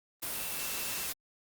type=tone in noise; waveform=sine; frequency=2675 Hz; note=E7; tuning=25 cents sharp; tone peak=-45 dBFS; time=0.35-1.07 s; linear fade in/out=10 ms; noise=white; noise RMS=-36 dBFS; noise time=0.22-1.13 s; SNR=-12 dB; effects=Opus 32 kbps